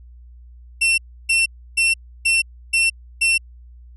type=tone bursts; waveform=40% pulse; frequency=2704 Hz; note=E7; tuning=43 cents sharp; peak=-13 dBFS; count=6; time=0.81-3.38 s; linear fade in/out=10 ms; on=170 ms; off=310 ms; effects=added 60 Hz sine -40 dBFS peak until 3.96 s + resampled to 32000 Hz